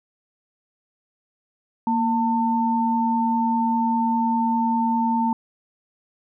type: tone pair together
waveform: sine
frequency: 233.1 / 897.5 Hz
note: A#3 / A5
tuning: 0 / +34 cents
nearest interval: octave + major seventh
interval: 2334 cents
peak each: -21 dBFS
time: 1.87-5.33 s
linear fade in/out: 2 ms
effects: none